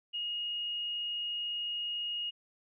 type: tone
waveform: sine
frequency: 2869 Hz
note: F7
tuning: 46 cents sharp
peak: -33 dBFS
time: 0.13-2.31 s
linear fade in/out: 20 ms
effects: none